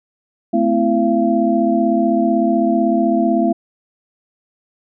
sine tone cluster, 218.9 / 254.8 / 332.7 / 681 Hz, A3 / C4 / E4 / F5, -9 / -46 / +16 / -44 cents, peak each -18 dBFS, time 0.53-3.53 s, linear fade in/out 10 ms, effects none

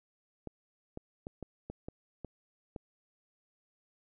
clicks, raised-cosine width 2 ms, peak -27 dBFS, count 8, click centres 0.473 / 0.974 / 1.269 / 1.427 / 1.7 / 1.885 / 2.247 / 2.762 s, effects none

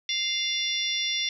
harmonic tone, 698.5 Hz, F5, in tune, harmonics 3 / 4 / 5 / 6 / 7 / 8, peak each -32 / -35 / -28 / -39 / -38 / -32 dBFS, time 0.09-1.29 s, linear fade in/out 2 ms, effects none

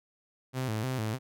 sawtooth tone with vibrato, 118.9 Hz, A#2, 35 cents sharp, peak -26 dBFS, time 0.53-1.19 s, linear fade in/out 50 ms, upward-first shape square, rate 3.3 Hz, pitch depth 150 cents each way, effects none

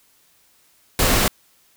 pink noise, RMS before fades -17 dBFS, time 0.99-1.28 s, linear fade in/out 2 ms, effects white hiss -58 dBFS RMS until 1.76 s

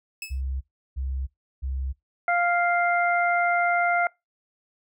sawtooth tone with exponential decay, 2600 Hz, E7, 24 cents flat, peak -26 dBFS, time 0.22-0.41 s, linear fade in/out 2 ms, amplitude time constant 40 ms
sine tone bursts, 66.3 Hz, C2, 23 cents sharp, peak -26 dBFS, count 3, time 0.3-1.93 s, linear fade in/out 20 ms, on 310 ms, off 350 ms
harmonic tone, 698.5 Hz, F5, in tune, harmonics 1 / 2 / 3, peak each -22 / -25 / -27 dBFS, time 2.28-4.07 s, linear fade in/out 2 ms
effects noise-tail reverb RT60 0.2 s tail -24 dB re dry

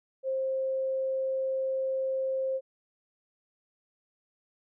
sine tone, 529 Hz, C5, 19 cents sharp, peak -27 dBFS, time 0.23-2.61 s, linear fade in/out 50 ms, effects none

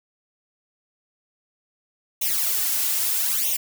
blue noise with flanger, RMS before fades -23 dBFS, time 2.21-3.57 s, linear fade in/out 10 ms, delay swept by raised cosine 0.32 to 3.52 ms, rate 0.78 Hz, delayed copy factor +1, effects none

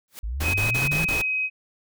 white noise with exponential growth, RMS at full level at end -35 dBFS, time 0.08-0.19 s, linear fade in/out 0 ms, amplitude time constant 22 ms
sine linear sweep, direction up, 48.83 to 167.1 Hz, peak -26 dBFS, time 0.23-1.06 s, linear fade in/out 10 ms
pink noise bursts, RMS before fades -29 dBFS, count 5, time 0.4-1.22 s, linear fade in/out 10 ms, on 140 ms, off 30 ms
sine tone, 2530 Hz, D#7, 28 cents sharp, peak -22 dBFS, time 0.42-1.5 s, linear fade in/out 50 ms
effects none

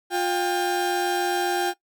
35% pulse tone pair together, 354.2 / 796 Hz, F4 / G5, +24 / +26 cents, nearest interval octave + major second, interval 1402 cents, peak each -23 dBFS, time 0.1-1.74 s, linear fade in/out 50 ms, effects noise-tail reverb RT60 0.1 s tail -19 dB re dry

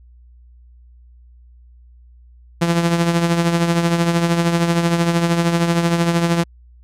sawtooth tone with tremolo, 169.6 Hz, E3, 50 cents sharp, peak -8 dBFS, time 2.61-6.44 s, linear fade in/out 10 ms, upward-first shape triangle, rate 13 Hz, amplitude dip 60%, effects added 60 Hz sine -43 dBFS peak until 6.83 s + low-pass 10000 Hz 12 dB/octave

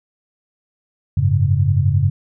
sine chord, F# suspended second, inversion none, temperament equal, 92.5 / 103.83 / 138.59 Hz, F#2 / G#2 / C#3, 0 / 0 / 0 cents, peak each -17 dBFS, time 1.17-2.1 s, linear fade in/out 5 ms, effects none

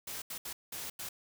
white noise bursts at uneven times, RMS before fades -41 dBFS, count 5, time 0.07-0.22 / 0.3-0.38 / 0.45-0.53 / 0.72-0.9 / 0.99-1.09 s, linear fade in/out 5 ms, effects none

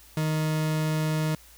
40% pulse tone, 155.8 Hz, D#3, 3 cents sharp, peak -23 dBFS, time 0.17-1.35 s, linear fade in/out 2 ms, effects added 57 Hz sine -55 dBFS peak until 1.57 s + white hiss -53 dBFS RMS until 1.57 s

